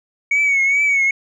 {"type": "tone with vibrato", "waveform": "sine", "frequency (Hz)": 2235, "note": "C#7", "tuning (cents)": 14, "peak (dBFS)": -11, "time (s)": [0.31, 1.11], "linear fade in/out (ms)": 5, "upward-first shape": "triangle", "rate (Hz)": 2.4, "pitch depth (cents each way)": 69, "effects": ["tanh soft clip ceiling -11 dBFS"]}